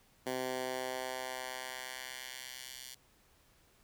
10% pulse tone with high-pass filter sweep, 128.6 Hz, C3, 30 cents flat, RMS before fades -41 dBFS, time 0.26-2.95 s, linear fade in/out 10 ms, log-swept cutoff 270 to 4000 Hz, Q 0.83, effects pink hiss -67 dBFS RMS until 3.83 s

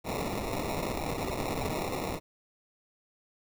white noise with sample-and-hold, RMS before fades -33 dBFS, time 0.04-2.2 s, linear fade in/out 50 ms, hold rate 1575 Hz, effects none

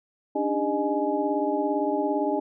sine tone cluster, 285.3 / 302.9 / 402.9 / 613 / 839 Hz, C#4 / D#4 / G4 / D#5 / G#5, +50 / -46 / +48 / -26 / +17 cents, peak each -29 dBFS, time 0.35-2.4 s, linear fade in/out 10 ms, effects none

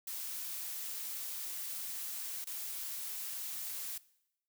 blue noise with dropouts, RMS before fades -41 dBFS, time 0.07-3.98 s, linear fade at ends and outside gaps 5 ms, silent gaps 2.444-2.469 s, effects noise-tail reverb RT60 0.8 s tail -20 dB re dry

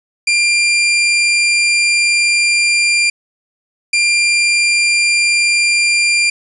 sawtooth tone pair in turn, 2387 / 2387 Hz, D7 / D7, +28 / +28 cents, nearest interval unison, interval 0 cents, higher neither, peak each -7 dBFS, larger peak neither, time 0.27-3.1 / 3.93-6.3 s, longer first, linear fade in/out 5 ms, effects resampled to 24000 Hz + 7-bit

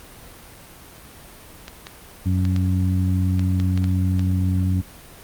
clicks, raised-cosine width 0.2 ms, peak -16 dBFS, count 9, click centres 1.681 / 1.869 / 2.452 / 2.563 / 3.394 / 3.6 / 3.776 / 3.842 / 4.194 s
harmonic tone, 92.5 Hz, F#2, in tune, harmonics 1 / 2 / 3, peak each -18 / -24 / -28 dBFS, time 2.25-4.82 s, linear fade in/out 20 ms
effects pink hiss -43 dBFS RMS until 5.23 s + Opus 32 kbps

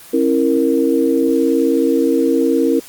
sine chord, A# diminished, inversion first, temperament equal with one note detuned, 270.5 / 329.6 / 466.2 Hz, C#4 / E4 / A#4, -42 / 0 / 0 cents, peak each -16 dBFS, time 0.13-2.8 s, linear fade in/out 10 ms, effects white hiss -39 dBFS RMS until 2.88 s + Opus 24 kbps

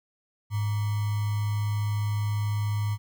sine tone with sample-and-hold, 104.4 Hz, G#2, 10 cents sharp, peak -24 dBFS, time 0.5-2.98 s, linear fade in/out 50 ms, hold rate 1050 Hz, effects none

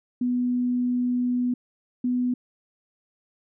sine tone pair in turn, 246.9 / 248.1 Hz, B3 / B3, 0 / +8 cents, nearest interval unison, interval 8 cents, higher second, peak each -21 / -21 dBFS, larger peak neither, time 0.21-1.54 / 2.04-2.34 s, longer first, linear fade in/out 5 ms, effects none

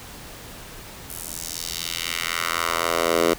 10% pulse tone with high-pass filter sweep, 83.9 Hz, E2, 31 cents sharp, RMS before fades -25 dBFS, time 1.09-3.34 s, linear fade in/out 10 ms, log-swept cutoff 11000 to 380 Hz, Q 1.3, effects pink hiss -40 dBFS RMS until 3.38 s

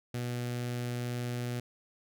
sawtooth tone with notch filter, 121.9 Hz, B2, 22 cents flat, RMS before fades -35 dBFS, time 0.14-1.6 s, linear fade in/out 5 ms, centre 1000 Hz, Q 1.9, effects none

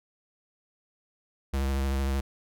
square tone with vibrato, 67.8 Hz, C#2, 38 cents flat, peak -26 dBFS, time 1.53-2.21 s, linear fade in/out 10 ms, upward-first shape sine, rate 13 Hz, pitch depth 28 cents each way, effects none

